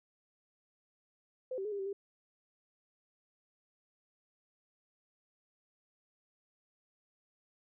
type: tone with pitch steps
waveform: sine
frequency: 512 / 386.5 / 423.9 / 402.4 / 387 / 398.1 Hz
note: C5 / G4 / G#4 / G4 / G4 / G4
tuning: -38 / -24 / +35 / +45 / -22 / +27 cents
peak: -35 dBFS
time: 1.51-1.93 s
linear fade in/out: 5 ms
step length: 70 ms
effects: none